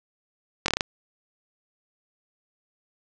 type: slowing click train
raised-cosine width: 0.2 ms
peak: -5 dBFS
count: 6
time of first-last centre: 0.66-0.808 s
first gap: 22 ms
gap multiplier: 1.15
effects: resampled to 24000 Hz + 7-bit